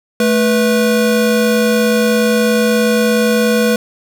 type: tone pair together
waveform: square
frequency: 218 / 489.7 Hz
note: A3 / B4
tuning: -16 / -15 cents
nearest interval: octave + major second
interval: 1401 cents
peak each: -14 dBFS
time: 0.2-3.76 s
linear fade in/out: 2 ms
effects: none